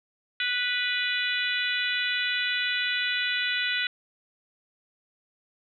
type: harmonic tone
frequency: 492.7 Hz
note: B4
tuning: 4 cents flat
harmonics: 3 / 4 / 5 / 6 / 7 / 8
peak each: -30 / -31 / -32 / -33 / -33 / -34 dBFS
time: 0.4-3.87 s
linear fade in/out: 2 ms
effects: none